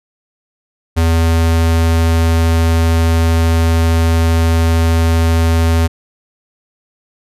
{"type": "tone", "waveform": "square", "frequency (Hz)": 82.41, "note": "E2", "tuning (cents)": 0, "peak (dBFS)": -10, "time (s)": [0.96, 5.88], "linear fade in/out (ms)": 20, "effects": ["resampled to 32000 Hz"]}